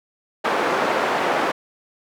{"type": "band-pass noise", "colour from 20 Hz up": "white", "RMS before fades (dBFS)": -21, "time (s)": [0.44, 1.52], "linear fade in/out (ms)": 10, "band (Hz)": [340, 1100], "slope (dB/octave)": 12, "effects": []}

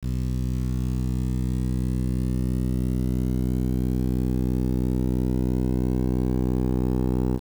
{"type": "tone with low-pass filter sweep", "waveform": "10% pulse", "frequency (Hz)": 63, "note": "B1", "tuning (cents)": 35, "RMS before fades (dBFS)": -24, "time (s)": [0.01, 7.4], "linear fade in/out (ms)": 50, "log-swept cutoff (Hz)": [160, 540], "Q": 0.8, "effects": ["7-bit"]}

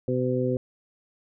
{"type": "harmonic tone", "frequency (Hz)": 126.8, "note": "B2", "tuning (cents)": 46, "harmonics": [1, 2, 3, 4], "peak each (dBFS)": [-28, -28, -28, -28], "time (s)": [0.08, 0.57], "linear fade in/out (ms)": 2, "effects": []}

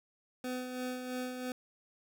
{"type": "tone with tremolo", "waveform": "25% pulse", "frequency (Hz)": 252.4, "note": "B3", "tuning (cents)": 38, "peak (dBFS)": -31, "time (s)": [0.44, 1.52], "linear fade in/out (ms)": 2, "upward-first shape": "sine", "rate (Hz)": 3, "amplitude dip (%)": 45, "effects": []}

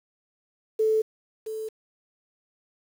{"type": "tone with echo", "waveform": "sine", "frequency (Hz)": 437.5, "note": "A4", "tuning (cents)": -10, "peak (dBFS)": -19, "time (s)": [0.79, 1.02], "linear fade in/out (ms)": 10, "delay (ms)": 670, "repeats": 1, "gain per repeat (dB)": -11, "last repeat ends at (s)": 1.69, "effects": ["8-bit"]}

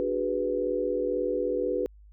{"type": "chord", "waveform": "sine", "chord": "G# half-diminished seventh", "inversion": "second", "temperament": "equal with one note detuned", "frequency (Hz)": [293.7, 370, 412, 493.9], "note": ["D4", "F#4", "G#4", "B4"], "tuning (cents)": [0, 0, -14, 0], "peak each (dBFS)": [-34, -31, -32, -28], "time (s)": [0, 1.86], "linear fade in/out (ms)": 0, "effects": ["added 51 Hz sine -49 dBFS peak until 2.12 s"]}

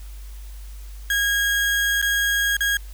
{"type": "tone with dropouts", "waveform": "35% pulse", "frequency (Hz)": 1638, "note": "G#6", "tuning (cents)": -24, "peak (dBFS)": -17, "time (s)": [1.1, 2.77], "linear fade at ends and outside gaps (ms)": 2, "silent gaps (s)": [[2.016, 2.025], [2.568, 2.606]], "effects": ["added 50 Hz sine -34 dBFS peak until 2.93 s", "white hiss -50 dBFS RMS until 2.93 s"]}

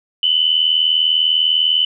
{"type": "tone pair together", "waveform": "sine", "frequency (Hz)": [2960, 3040], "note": ["F#7", "F#7"], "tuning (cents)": [0, 46], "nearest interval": "unison", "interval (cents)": 46, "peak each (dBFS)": -15, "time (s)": [0.23, 1.85], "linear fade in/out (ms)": 2, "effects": []}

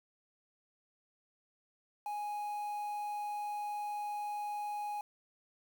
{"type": "tone with quantisation", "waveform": "triangle", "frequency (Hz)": 830.6, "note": "G#5", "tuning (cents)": 0, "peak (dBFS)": -34, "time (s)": [2.06, 5.01], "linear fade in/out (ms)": 2, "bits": 9, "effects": []}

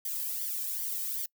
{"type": "noise with flanger", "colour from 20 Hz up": "violet", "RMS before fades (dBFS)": -34, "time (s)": [0.05, 1.26], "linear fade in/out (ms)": 5, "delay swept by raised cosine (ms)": [0.74, 1.47], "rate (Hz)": 2.6, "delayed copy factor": -0.95, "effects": ["noise-tail reverb RT60 0.1 s tail -25 dB re dry"]}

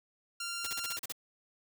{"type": "tone", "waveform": "10% pulse", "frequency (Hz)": 1387, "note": "F6", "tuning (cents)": -12, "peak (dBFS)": -28, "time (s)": [0.4, 0.97], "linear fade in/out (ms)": 5}
{"type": "noise bursts", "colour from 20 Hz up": "white", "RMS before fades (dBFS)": -38, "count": 8, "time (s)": [0.64, 1.123], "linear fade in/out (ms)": 5, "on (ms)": 28, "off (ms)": 37}
{"effects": []}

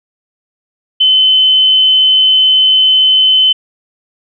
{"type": "tone", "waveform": "sine", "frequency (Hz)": 3049, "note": "G7", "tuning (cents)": -49, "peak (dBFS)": -5, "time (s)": [1, 3.53], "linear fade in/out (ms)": 10, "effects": []}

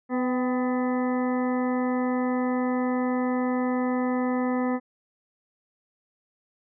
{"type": "harmonic tone with a mistuned harmonic", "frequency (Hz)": 251.1, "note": "B3", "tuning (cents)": 29, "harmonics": [1, 2, 3, 4, 5, 7, 8], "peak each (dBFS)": [-24, -30, -34, -36, -38, -41, -42], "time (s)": [0.09, 4.8], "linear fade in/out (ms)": 50, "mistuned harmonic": 3, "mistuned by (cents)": 37, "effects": []}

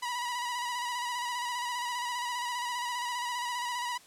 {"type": "tone with vibrato", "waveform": "sawtooth", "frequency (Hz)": 973, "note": "B5", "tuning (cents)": -26, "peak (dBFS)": -28, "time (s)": [0.02, 3.98], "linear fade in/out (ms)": 10, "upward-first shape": "square", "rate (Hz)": 15, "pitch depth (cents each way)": 33, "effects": ["white hiss -56 dBFS RMS until 4.06 s", "low-pass 10000 Hz 12 dB/octave"]}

